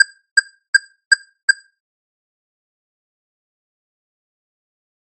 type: tone bursts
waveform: square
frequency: 1602 Hz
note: G6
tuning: 37 cents sharp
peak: -4 dBFS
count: 5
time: 0-1.51 s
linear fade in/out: 5 ms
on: 22 ms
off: 350 ms
effects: noise-tail reverb RT60 0.3 s tail -17 dB re dry + MP3 32 kbps